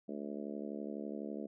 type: harmonic tone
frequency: 72 Hz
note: D2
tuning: 34 cents flat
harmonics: 3 / 4 / 5 / 6 / 7 / 8 / 9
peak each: -43 / -45 / -47 / -49 / -50 / -51 / -52 dBFS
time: 0.08-1.47 s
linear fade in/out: 10 ms
effects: none